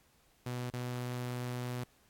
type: tone with dropouts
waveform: sawtooth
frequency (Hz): 123.47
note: B2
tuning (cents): 0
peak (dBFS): -32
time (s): 0.46-1.84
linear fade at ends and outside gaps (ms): 5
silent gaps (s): 0.702-0.735
effects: pink hiss -68 dBFS RMS until 2.09 s + AAC 64 kbps

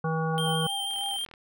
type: harmonic tone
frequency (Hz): 160.7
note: E3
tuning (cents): -44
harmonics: 1 / 3 / 5 / 7 / 9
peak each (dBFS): -27 / -32 / -34 / -35 / -37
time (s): 0.04-0.67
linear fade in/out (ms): 5
type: tone with tremolo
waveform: sine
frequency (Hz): 798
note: G5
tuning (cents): +31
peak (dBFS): -33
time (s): 0.33-1.17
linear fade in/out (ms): 10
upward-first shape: triangle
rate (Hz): 3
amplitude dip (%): 65
type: tone with vibrato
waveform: square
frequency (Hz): 3157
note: G7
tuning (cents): +12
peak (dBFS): -30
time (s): 0.38-1.25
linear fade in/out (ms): 0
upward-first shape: triangle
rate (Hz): 6.2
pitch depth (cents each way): 19
type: click train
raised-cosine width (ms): 0.3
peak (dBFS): -32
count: 18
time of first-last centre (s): 0.91-1.338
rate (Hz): 39.7
effects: none

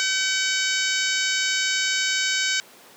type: harmonic tone with a mistuned harmonic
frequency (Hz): 756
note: F#5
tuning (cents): +37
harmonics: 2 / 3 / 4 / 5 / 6 / 7 / 8 / 9 / 10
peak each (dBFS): -26 / -28 / -29 / -30 / -31 / -31 / -32 / -33 / -33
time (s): 0-2.6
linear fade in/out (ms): 0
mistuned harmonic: 2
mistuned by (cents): +27
effects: pink hiss -48 dBFS RMS until 2.96 s + high-pass 300 Hz 12 dB/octave

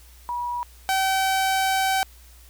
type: tone pair in turn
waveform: sine / sawtooth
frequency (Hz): 967 / 767.5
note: B5 / G5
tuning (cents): -37 / -37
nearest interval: major third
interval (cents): 400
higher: first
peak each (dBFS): -25 / -16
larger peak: second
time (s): 0.29-0.63 / 0.89-2.03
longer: second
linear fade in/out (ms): 0
effects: added 60 Hz sine -47 dBFS peak until 2.49 s + white hiss -53 dBFS RMS until 2.49 s

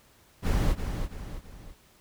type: noise with echo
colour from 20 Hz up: brown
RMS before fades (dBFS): -24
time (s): 0.42-0.76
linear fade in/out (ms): 50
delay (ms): 330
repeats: 3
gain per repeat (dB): -7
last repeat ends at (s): 1.75
effects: pink hiss -60 dBFS RMS until 2 s

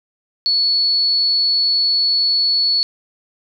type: tone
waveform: sine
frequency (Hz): 4411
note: C#8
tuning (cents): -9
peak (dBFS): -13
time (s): 0.46-2.83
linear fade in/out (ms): 0
effects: none

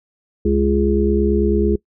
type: harmonic tone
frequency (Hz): 69.1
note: C#2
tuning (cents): -5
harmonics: 1 / 3 / 5 / 6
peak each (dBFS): -19 / -19 / -19 / -19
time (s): 0.45-1.76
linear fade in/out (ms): 5
effects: noise-tail reverb RT60 0.1 s tail -22 dB re dry

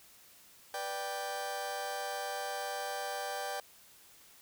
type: chord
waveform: sawtooth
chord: G major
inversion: first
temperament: just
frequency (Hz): 490 / 588 / 784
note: B4 / D5 / G5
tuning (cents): -14 / +2 / 0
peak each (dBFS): -40 / -37 / -34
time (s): 0.74-3.6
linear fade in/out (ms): 2
effects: white hiss -59 dBFS RMS until 4.41 s

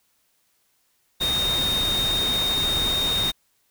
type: tone in noise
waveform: sine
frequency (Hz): 3696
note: A#7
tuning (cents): -16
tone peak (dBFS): -21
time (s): 1.2-3.32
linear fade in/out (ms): 20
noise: pink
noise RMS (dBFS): -29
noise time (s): 1.2-3.32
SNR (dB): +5
effects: white hiss -67 dBFS RMS until 3.7 s

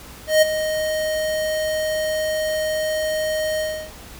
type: tone with ADSR envelope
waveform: square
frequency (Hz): 622.3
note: D#5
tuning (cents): 0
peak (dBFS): -10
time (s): 0.27-3.92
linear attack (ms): 150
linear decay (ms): 16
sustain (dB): -11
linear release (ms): 320
effects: added 60 Hz sine -45 dBFS peak until 4.19 s + pink hiss -41 dBFS RMS until 4.19 s

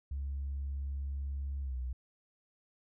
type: tone with pitch glide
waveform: sine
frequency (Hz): 69.3 to 62.82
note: C#2 to B1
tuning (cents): 0 to +30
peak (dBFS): -33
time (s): 0.11-1.93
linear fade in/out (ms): 5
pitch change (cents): -170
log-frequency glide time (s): 1.62-1.76
effects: tanh soft clip ceiling -31 dBFS

